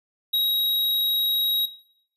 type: tone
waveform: square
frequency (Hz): 3817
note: A#7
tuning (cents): +40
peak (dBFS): -20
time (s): 0.33-1.66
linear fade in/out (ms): 10
effects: noise-tail reverb RT60 0.7 s tail -20 dB re dry + resampled to 32000 Hz